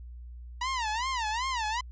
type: tone with vibrato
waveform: sawtooth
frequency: 952 Hz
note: A#5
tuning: 36 cents sharp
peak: -25 dBFS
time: 0.61-1.81 s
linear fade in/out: 5 ms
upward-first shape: sine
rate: 2.6 Hz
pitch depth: 200 cents each way
effects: added 60 Hz sine -41 dBFS peak until 1.91 s + resampled to 16000 Hz

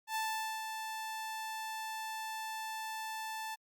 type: tone with ADSR envelope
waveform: sawtooth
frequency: 880 Hz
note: A5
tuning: in tune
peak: -29 dBFS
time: 0.07-3.56 s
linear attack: 85 ms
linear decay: 460 ms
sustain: -6 dB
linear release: 22 ms
effects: Opus 48 kbps

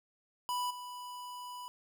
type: tone with level steps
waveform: square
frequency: 987.8 Hz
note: B5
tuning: in tune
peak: -33 / -43 dBFS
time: 0.49-1.68 s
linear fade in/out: 0 ms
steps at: 0.7 s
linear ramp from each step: 10 ms
effects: none

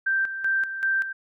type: tone with tremolo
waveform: sine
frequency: 1568 Hz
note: G6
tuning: in tune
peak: -20 dBFS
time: 0.06-1.13 s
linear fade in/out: 10 ms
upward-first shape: square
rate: 2.6 Hz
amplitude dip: 65%
effects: none

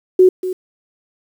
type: tone with echo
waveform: sine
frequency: 370 Hz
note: F#4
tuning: in tune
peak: -5 dBFS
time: 0.19-0.29 s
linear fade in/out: 5 ms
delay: 240 ms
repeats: 1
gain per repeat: -13 dB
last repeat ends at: 0.53 s
effects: 7-bit

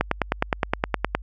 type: click train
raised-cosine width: 0.5 ms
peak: -4 dBFS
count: 12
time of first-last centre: 0.01-1.15 s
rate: 9.65 Hz
effects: added 50 Hz sine -36 dBFS peak until 1.22 s

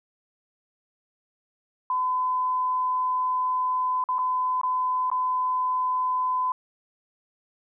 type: tone with dropouts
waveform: sine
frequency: 1013 Hz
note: B5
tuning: 44 cents sharp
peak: -22 dBFS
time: 1.9-6.52 s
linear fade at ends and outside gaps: 2 ms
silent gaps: 4.04-4.088 / 4.184-4.189 / 4.614-4.633 / 5.101-5.115 s
effects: none

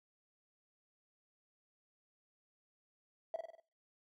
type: tone with echo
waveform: triangle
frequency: 655 Hz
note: E5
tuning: 11 cents flat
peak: -30 dBFS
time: 3.34-3.36 s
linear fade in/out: 2 ms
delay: 48 ms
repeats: 5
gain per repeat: -5 dB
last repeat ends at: 3.6 s
effects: noise-tail reverb RT60 0.3 s tail -20 dB re dry + tanh soft clip ceiling -32 dBFS

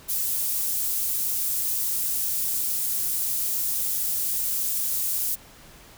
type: high-pass noise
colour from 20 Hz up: pink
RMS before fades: -26 dBFS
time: 0.08-5.36 s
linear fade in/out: 20 ms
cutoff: 12000 Hz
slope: 12 dB/octave
effects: pink hiss -49 dBFS RMS until 5.97 s

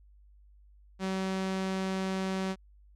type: tone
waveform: sawtooth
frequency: 190 Hz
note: F#3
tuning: 46 cents sharp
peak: -26 dBFS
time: 0.99-2.56 s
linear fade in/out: 50 ms
effects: added 50 Hz sine -55 dBFS peak until 2.95 s + low-pass 7000 Hz 12 dB/octave

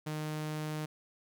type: tone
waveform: sawtooth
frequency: 153.6 Hz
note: D#3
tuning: 22 cents flat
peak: -31 dBFS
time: 0.06-0.86 s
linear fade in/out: 10 ms
effects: none

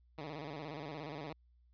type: tone with vibrato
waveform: 10% pulse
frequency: 150 Hz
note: D3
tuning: 37 cents sharp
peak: -34 dBFS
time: 0.18-1.33 s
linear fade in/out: 2 ms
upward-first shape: square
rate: 17 Hz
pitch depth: 96 cents each way
effects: added 60 Hz sine -64 dBFS peak until 1.73 s + resampled to 11025 Hz

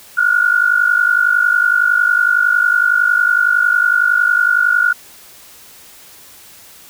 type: tone pair together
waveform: sine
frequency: 1414 / 1464.9 Hz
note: F6 / F#6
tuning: +21 / -18 cents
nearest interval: minor second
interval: 61 cents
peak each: -13 dBFS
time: 0.17-4.93 s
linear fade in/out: 10 ms
effects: white hiss -41 dBFS RMS until 6.89 s

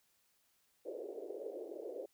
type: band-pass noise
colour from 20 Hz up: white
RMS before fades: -45 dBFS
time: 0.85-2.06 s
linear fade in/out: 10 ms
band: 350 to 560 Hz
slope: 48 dB/octave
effects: white hiss -75 dBFS RMS until 2.13 s

